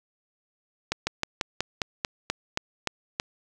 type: slowing click train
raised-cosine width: 0.2 ms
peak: -8 dBFS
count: 11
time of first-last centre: 0.92-3.199 s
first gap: 150 ms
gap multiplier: 1.09
effects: none